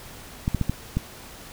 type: clicks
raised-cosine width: 5 ms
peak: -10 dBFS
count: 5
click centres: 0.479 / 0.547 / 0.613 / 0.696 / 0.97 s
effects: pink hiss -43 dBFS RMS until 1.52 s